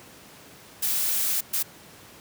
blue noise bursts at uneven times, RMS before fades -25 dBFS, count 2, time 0.82-1.41 / 1.53-1.63 s, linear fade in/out 10 ms, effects pink hiss -48 dBFS RMS until 2.2 s + high-pass 100 Hz 12 dB/octave

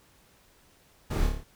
brown noise with echo, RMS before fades -28 dBFS, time 1.1-1.27 s, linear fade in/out 10 ms, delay 28 ms, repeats 6, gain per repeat -3 dB, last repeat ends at 1.438 s, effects pink hiss -61 dBFS RMS until 1.55 s

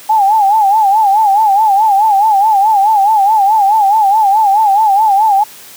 sine tone with vibrato, 830.6 Hz, G#5, in tune, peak -6 dBFS, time 0.09-5.44 s, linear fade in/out 10 ms, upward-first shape sine, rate 4.7 Hz, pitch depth 120 cents each way, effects white hiss -35 dBFS RMS until 5.76 s + high-pass 100 Hz 12 dB/octave

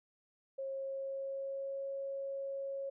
sine tone with pitch glide, 540 to 548.2 Hz, C#5 to C#5, -45 to -19 cents, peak -37 dBFS, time 0.58-2.9 s, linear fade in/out 10 ms, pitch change +26 cents, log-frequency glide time 0.7-1.86 s, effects none

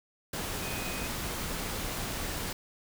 sine tone in noise, 2500 Hz, D#7, 8 cents sharp, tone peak -42 dBFS, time 0.62-1.07 s, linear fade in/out 5 ms, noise pink, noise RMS -35 dBFS, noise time 0.33-2.53 s, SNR -10 dB, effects none

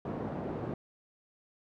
pink band-pass noise, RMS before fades -37 dBFS, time 0.05-0.74 s, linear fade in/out 2 ms, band 140 to 640 Hz, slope 12 dB/octave, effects none

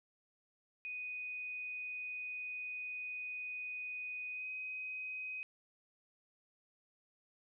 sine tone with pitch glide, 2489 to 2515 Hz, D#7 to D#7, 0 to +18 cents, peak -40 dBFS, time 0.85-5.43 s, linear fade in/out 0 ms, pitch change +18 cents, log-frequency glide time 4.31-4.48 s, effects none

